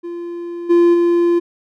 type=tone with level steps; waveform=triangle; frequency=344.7 Hz; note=F4; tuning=23 cents flat; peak=-22 / -6 / -9 dBFS; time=0.03-1.4 s; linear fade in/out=20 ms; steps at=0.69 / 0.93 s; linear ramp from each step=20 ms; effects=none